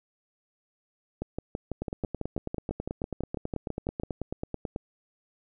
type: two click trains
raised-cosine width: 2 ms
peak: -18 / -18 dBFS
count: 28 / 18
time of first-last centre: 1.82-4.761 / 1.22-4.035 s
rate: 9.18 / 6.04 Hz
effects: none